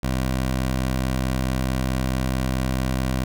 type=tone; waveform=15% pulse; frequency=64.6 Hz; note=C2; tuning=21 cents flat; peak=-15 dBFS; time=0.03-3.24 s; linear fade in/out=5 ms; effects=none